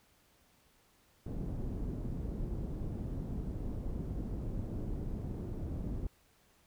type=low-pass noise; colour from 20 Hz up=pink; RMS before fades=-38 dBFS; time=1.26-6.07 s; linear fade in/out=2 ms; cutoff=290 Hz; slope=12 dB/octave; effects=pink hiss -68 dBFS RMS until 6.66 s